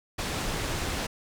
pink low-pass noise, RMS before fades -31 dBFS, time 0.18-1.07 s, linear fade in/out 10 ms, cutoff 8100 Hz, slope 12 dB/octave, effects none

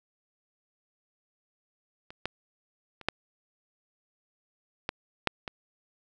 clicks, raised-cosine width 0.3 ms, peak -28 / -14 / -29 / -9 / -13 / -7 / -19 dBFS, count 7, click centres 2.105 / 2.256 / 3.013 / 3.086 / 4.891 / 5.273 / 5.478 s, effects none

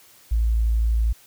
sine tone, 56.1 Hz, A1, 34 cents sharp, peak -17 dBFS, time 0.31-1.13 s, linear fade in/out 10 ms, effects white hiss -52 dBFS RMS until 1.26 s

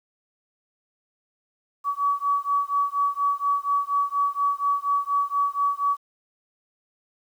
sine beating tone pair, 1135 / 1139.2 Hz, C#6 / C#6, +41 / +47 cents, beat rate 4.2 Hz, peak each -24 dBFS, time 1.84-5.97 s, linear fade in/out 50 ms, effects 9-bit

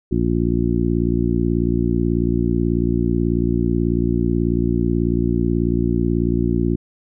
harmonic tone, 58.27 Hz, A#1, in tune, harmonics 1 / 2 / 3 / 4 / 5 / 6, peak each -23 / -23 / -23 / -23 / -23 / -23 dBFS, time 0.11-6.76 s, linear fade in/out 10 ms, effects none

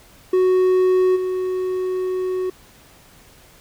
triangle tone with level steps, 370 Hz, F#4, in tune, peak -11 / -18 dBFS, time 0.33-2.5 s, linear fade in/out 5 ms, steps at 1.15 s, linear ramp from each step 20 ms, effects pink hiss -49 dBFS RMS until 3.6 s

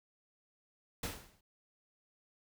pink noise with exponential decay, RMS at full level -35 dBFS, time 1.03-1.41 s, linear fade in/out 5 ms, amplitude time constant 81 ms, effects none

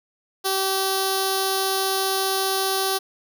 5% pulse tone with notch filter, 385 Hz, G4, 31 cents flat, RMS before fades -23 dBFS, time 0.44-2.99 s, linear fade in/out 20 ms, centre 2200 Hz, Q 0.62, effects none

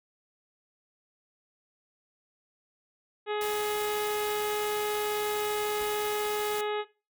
harmonic tone, 420 Hz, G#4, 19 cents sharp, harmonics 1 / 2 / 3 / 4 / 5 / 6 / 7 / 8 / 9, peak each -29 / -35 / -39 / -41 / -43 / -45 / -46 / -47 / -48 dBFS, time 3.26-6.85 s, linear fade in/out 50 ms
white noise, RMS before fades -39 dBFS, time 3.41-6.61 s, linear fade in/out 2 ms
pink noise with exponential decay, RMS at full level -44 dBFS, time 5.81-6.06 s, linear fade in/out 1 ms, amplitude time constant 54 ms
effects noise-tail reverb RT60 0.3 s tail -17 dB re dry

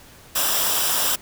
white noise with comb filter, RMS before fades -21 dBFS, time 0.35-1.16 s, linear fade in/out 10 ms, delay 0.46 ms, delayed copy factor -0.6, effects pink hiss -47 dBFS RMS until 1.21 s

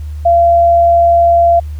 sine tone, 684 Hz, F5, 36 cents flat, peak -5 dBFS, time 0.25-1.6 s, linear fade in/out 10 ms, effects added 75 Hz sine -20 dBFS peak until 1.79 s + pink hiss -47 dBFS RMS until 1.79 s

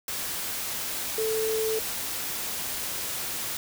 sine tone in noise, 440 Hz, A4, in tune, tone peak -25 dBFS, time 1.18-1.79 s, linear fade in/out 2 ms, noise white, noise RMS -32 dBFS, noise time 0.08-3.57 s, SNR +4 dB, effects none

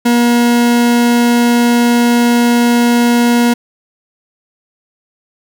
40% pulse tone, 238.7 Hz, A#3, 41 cents sharp, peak -7 dBFS, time 0.05-3.54 s, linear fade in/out 10 ms, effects none

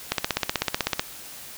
click train, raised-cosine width 0.2 ms, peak -4 dBFS, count 15, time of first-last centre 0.12-0.995 s, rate 16 Hz, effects white hiss -41 dBFS RMS until 1.57 s

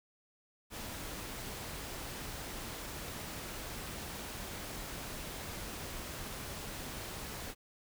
pink noise, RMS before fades -43 dBFS, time 0.7-7.55 s, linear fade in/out 50 ms, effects none

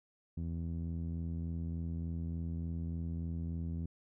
sawtooth tone with low-pass filter, 83.4 Hz, E2, 21 cents sharp, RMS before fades -38 dBFS, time 0.37-3.86 s, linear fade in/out 5 ms, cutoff 210 Hz, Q 1.7, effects none

